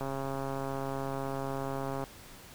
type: click train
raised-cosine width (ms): 1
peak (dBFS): -22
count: 277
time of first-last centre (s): 0.01-2.039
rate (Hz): 136
effects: pink hiss -51 dBFS RMS until 2.54 s